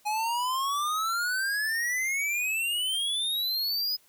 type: exponential sweep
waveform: square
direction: up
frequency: 830.6 to 5050 Hz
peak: -27 dBFS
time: 0.05-3.97 s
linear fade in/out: 20 ms
effects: white hiss -62 dBFS RMS until 4.08 s